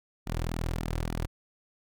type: tone with flanger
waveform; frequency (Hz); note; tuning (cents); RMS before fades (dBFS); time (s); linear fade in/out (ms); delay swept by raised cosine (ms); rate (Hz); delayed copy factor
sawtooth; 41; E1; -9; -32; 0.26-1.27; 20; 1.8 to 4.8; 3.5; -0.6
effects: none